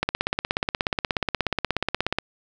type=click train; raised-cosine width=0.3 ms; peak=-6 dBFS; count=37; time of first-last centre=0.03-2.186 s; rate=16.7 Hz; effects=none